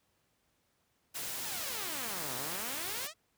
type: noise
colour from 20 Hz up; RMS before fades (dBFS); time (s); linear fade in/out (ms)
white; -39; 1.14-3.08; 20
type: exponential two-way sweep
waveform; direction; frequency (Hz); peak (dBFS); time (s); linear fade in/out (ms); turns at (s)
5% pulse; down then up; 987 to 119.3 to 677; -30; 1.42-3.14; 50; 2.35
effects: pink hiss -75 dBFS RMS until 3.37 s + high-pass 60 Hz 12 dB/octave